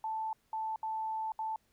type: tone bursts at uneven times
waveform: sine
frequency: 880 Hz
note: A5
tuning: in tune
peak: -33 dBFS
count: 4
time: 0.04-0.33 / 0.53-0.76 / 0.83-1.32 / 1.39-1.56 s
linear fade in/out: 2 ms
effects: pink hiss -73 dBFS RMS until 1.72 s